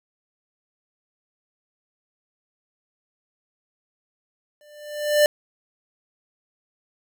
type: tone with exponential growth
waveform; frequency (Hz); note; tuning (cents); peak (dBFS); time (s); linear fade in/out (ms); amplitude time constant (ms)
square; 594; D5; +20; -12; 4.61-5.26; 1; 140
effects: none